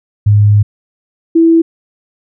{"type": "tone pair in turn", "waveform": "sine", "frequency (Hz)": [103.83, 329.6], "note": ["G#2", "E4"], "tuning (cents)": [0, 0], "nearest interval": "octave + minor sixth", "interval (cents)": 2000, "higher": "second", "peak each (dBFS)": -4, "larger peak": "neither", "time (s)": [[0.26, 0.63], [1.35, 1.62]], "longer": "first", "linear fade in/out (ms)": 10, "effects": []}